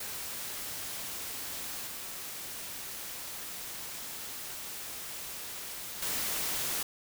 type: noise with level steps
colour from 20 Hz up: white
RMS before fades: -39 / -41 / -33 dBFS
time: 0-6.83 s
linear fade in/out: 5 ms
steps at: 1.87 / 6.02 s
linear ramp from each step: 5 ms
effects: none